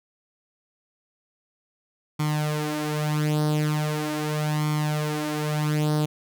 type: tone with flanger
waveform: sawtooth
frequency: 151.5 Hz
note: D#3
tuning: 46 cents flat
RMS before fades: -25 dBFS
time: 2.19-6.06 s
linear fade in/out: 10 ms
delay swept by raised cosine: 0.9 to 6.4 ms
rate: 0.4 Hz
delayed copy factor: +0.7
effects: none